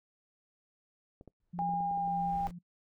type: clicks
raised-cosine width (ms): 2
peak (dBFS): -37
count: 10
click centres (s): 1.211 / 1.277 / 1.587 / 1.62 / 1.692 / 1.737 / 1.806 / 1.913 / 1.976 / 2.077
type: noise with exponential growth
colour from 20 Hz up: brown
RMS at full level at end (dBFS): -42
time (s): 1.4-2.51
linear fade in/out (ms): 1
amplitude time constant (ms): 240
type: tone with tremolo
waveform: sine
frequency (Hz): 174.61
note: F3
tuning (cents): 0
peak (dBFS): -36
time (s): 1.53-2.59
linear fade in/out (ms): 10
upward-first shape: sine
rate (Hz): 1.8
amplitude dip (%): 55
type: tone with pitch glide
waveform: sine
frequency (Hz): 810 to 801.6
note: G#5 to G5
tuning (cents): -43 to +38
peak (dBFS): -30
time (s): 1.59-2.47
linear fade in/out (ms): 0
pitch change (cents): -19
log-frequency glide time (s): 1.79-2.08
effects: noise-tail reverb RT60 0.1 s tail -21 dB re dry